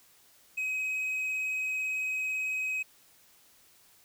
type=tone with vibrato; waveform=triangle; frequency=2534 Hz; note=D#7; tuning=31 cents sharp; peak=-28 dBFS; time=0.57-2.83 s; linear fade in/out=10 ms; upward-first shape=sine; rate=18 Hz; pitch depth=9 cents each way; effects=white hiss -61 dBFS RMS until 4.04 s